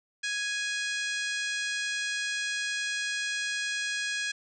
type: harmonic tone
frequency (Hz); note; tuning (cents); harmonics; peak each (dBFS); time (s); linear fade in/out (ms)
830.6; G#5; 0; 2 / 3 / 4 / 5 / 6 / 7 / 8 / 9 / 10; -32 / -36 / -38 / -40 / -42 / -43 / -44 / -45 / -46; 0.23-4.32; 10
effects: none